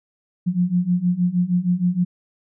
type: beating tone pair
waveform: sine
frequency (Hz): 174.61 / 181.01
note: F3 / F#3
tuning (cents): 0 / -38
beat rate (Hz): 6.4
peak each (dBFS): -21 / -19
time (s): 0.46-2.05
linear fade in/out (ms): 20
effects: none